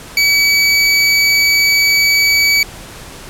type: tone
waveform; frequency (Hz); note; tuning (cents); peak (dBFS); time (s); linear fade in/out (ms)
25% pulse; 2280; C#7; +48; -5; 0.17-2.63; 2
effects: pink hiss -33 dBFS RMS until 3.29 s + low-pass 12000 Hz 12 dB/octave